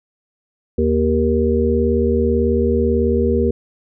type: harmonic tone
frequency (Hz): 78.2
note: D#2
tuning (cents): +9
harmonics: 1 / 3 / 5 / 6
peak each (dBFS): -19 / -19 / -19 / -19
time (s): 0.78-3.51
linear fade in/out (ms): 5
effects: none